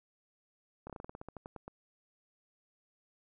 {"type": "slowing click train", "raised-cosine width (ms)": 1, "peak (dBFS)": -30, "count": 14, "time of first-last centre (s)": [0.87, 1.68], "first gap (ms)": 27, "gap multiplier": 1.13, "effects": []}